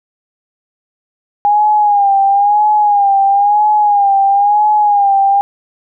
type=tone with vibrato; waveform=sine; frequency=816 Hz; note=G#5; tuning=31 cents flat; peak=-7 dBFS; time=1.45-5.41 s; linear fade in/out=0 ms; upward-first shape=sine; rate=1 Hz; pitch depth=64 cents each way; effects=none